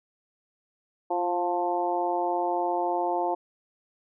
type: harmonic tone with a mistuned harmonic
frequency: 176.6 Hz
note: F3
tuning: 20 cents sharp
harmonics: 2 / 3 / 4 / 5 / 6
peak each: -30 / -33 / -28 / -29 / -41 dBFS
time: 1.1-3.35 s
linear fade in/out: 10 ms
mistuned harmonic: 2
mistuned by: -24 cents
effects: none